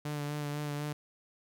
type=tone with vibrato; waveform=sawtooth; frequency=147.1 Hz; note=D3; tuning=3 cents sharp; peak=-30 dBFS; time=0.05-0.93 s; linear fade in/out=5 ms; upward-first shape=sine; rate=4 Hz; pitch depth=24 cents each way; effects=none